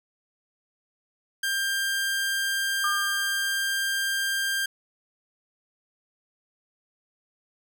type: tone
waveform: sawtooth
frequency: 1592 Hz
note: G6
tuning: 26 cents sharp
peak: -21 dBFS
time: 1.43-4.66 s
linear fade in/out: 5 ms
type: tone with exponential decay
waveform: sine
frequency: 1204 Hz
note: D6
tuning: 43 cents sharp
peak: -23 dBFS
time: 2.84-3.76 s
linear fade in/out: 2 ms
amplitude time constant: 200 ms
effects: none